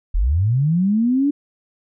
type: linear sweep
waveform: sine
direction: up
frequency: 34.65 to 293.7 Hz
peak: -14 dBFS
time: 0.14-1.31 s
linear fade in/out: 10 ms
effects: none